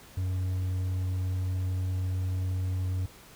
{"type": "tone", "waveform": "triangle", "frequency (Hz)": 92.5, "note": "F#2", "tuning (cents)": 0, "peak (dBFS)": -25, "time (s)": [0.17, 3.06], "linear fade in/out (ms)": 5, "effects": ["pink hiss -52 dBFS RMS until 3.35 s"]}